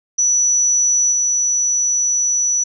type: tone with level steps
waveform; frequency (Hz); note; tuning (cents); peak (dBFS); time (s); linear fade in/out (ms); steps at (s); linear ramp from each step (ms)
sine; 5920; F#8; 0; -12 / -14; 0.18-2.64; 10; 1.11; 20
effects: none